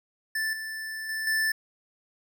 square tone with level steps, 1761 Hz, A6, 1 cent sharp, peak -27 / -34 / -30 / -24 dBFS, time 0.35-1.52 s, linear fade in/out 5 ms, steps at 0.53 / 1.09 / 1.27 s, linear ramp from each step 2 ms, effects none

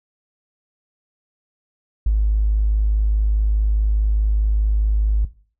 triangle tone with tanh clipping, 52.4 Hz, G#1, 16 cents sharp, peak -13 dBFS, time 2.06-5.25 s, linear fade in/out 5 ms, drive 2 dB, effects noise-tail reverb RT60 0.4 s tail -17 dB re dry

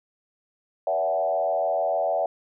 sine tone with frequency modulation, 659.3 Hz, E5, in tune, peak -21 dBFS, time 0.87-2.26 s, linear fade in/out 2 ms, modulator 86.7 Hz, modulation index 1.3, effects none

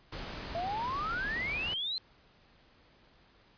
pink noise, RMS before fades -41 dBFS, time 0.12-1.74 s, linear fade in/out 5 ms
sine exponential sweep, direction up, 659.3 to 4186 Hz, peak -32 dBFS, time 0.55-1.98 s, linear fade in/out 0 ms
effects pink hiss -63 dBFS RMS until 3.57 s + resampled to 11025 Hz

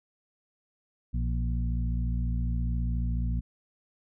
harmonic tone with a mistuned harmonic, 59.3 Hz, A#1, 30 cents sharp, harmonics 1 / 2 / 3 / 4, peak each -27 / -33 / -37 / -39 dBFS, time 1.13-3.41 s, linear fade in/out 20 ms, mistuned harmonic 3, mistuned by -48 cents, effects none

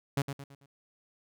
sawtooth tone with echo, 139.2 Hz, C#3, 8 cents sharp, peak -22 dBFS, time 0.17-0.22 s, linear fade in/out 5 ms, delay 110 ms, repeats 4, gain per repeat -8 dB, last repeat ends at 0.66 s, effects none

